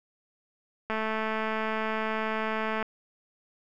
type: click train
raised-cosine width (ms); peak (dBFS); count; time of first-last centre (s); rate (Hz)
0.5; -16; 423; 0.9-2.827; 219
effects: none